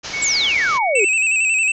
white low-pass noise, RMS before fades -30 dBFS, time 0.03-0.79 s, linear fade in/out 20 ms, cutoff 6600 Hz, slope 96 dB/octave
sine tone with pitch glide, 2223 to 2237 Hz, C#7 to C#7, +4 to +15 cents, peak -21 dBFS, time 0.13-1.05 s, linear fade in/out 10 ms, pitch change +11 cents, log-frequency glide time 0.33-0.56 s
sine exponential sweep, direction down, 7902 to 370.5 Hz, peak -16 dBFS, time 0.22-1.05 s, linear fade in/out 5 ms
square tone with vibrato, 2600 Hz, E7, 24 cents flat, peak -15 dBFS, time 0.95-1.72 s, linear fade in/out 5 ms, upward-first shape square, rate 11 Hz, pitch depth 45 cents each way
effects resampled to 22050 Hz

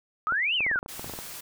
sine exponential two-way sweep, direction up then down, 1216 to 3117 to 1382 Hz, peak -23 dBFS, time 0.27-0.79 s, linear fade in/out 0 ms, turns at 0.55 s
clicks, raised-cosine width 1 ms, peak -23 dBFS, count 12, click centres 0.323 / 0.606 / 0.665 / 0.714 / 0.759 / 0.829 / 0.861 / 0.995 / 1.044 / 1.097 / 1.137 / 1.189 s
white noise, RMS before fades -40 dBFS, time 0.88-1.41 s, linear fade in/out 10 ms
brown noise with exponential decay, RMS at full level -35 dBFS, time 1.06-1.2 s, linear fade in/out 1 ms, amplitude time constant 30 ms
effects none

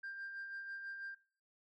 sine tone with tremolo, 1589 Hz, G6, 23 cents sharp, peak -40 dBFS, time 0.03-1.15 s, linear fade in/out 10 ms, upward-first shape sine, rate 6.1 Hz, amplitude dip 45%, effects noise-tail reverb RT60 0.4 s tail -19 dB re dry + tanh soft clip ceiling -40 dBFS

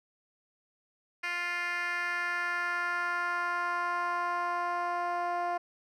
10% pulse tone with band-pass filter sweep, 350.2 Hz, F4, 5 cents sharp, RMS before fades -32 dBFS, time 1.23-5.58 s, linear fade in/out 10 ms, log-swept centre 2300 to 720 Hz, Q 2.1, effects none

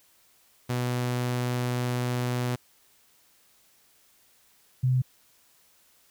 sawtooth / sine tone pair in turn, 123.47 / 127.95 Hz, B2 / C3, 0 / -38 cents, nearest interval minor second, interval 62 cents, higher second, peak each -22 / -20 dBFS, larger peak second, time 0.69-2.56 / 4.83-5.02 s, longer first, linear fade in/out 10 ms, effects white hiss -62 dBFS RMS until 6.1 s

